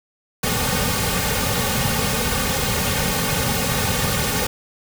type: noise with comb filter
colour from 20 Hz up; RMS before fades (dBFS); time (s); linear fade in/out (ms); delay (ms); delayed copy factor
pink; -21; 0.43-4.47; 5; 3; -1
effects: none